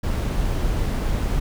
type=noise; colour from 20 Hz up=brown; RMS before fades=-22 dBFS; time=0.03-1.4 s; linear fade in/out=10 ms; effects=none